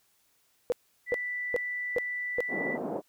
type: tone bursts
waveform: sine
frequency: 490 Hz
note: B4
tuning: 14 cents flat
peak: -23 dBFS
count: 5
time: 0.7-2.405 s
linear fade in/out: 0 ms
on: 21 ms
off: 400 ms
type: tone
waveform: sine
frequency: 1975.5 Hz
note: B6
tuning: in tune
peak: -31 dBFS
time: 1.06-2.78 s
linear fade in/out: 50 ms
type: band-pass noise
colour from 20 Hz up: white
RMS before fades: -34 dBFS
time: 2.48-3.02 s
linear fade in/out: 50 ms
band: 180 to 670 Hz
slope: 24 dB/octave
effects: white hiss -69 dBFS RMS until 3.08 s